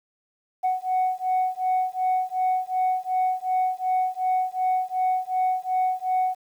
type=beating tone pair; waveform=sine; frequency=741 / 743.7 Hz; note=F#5 / F#5; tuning=+2 / +9 cents; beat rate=2.7 Hz; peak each=-23 dBFS; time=0.63-6.35 s; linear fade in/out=20 ms; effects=tanh soft clip ceiling -17 dBFS + 9-bit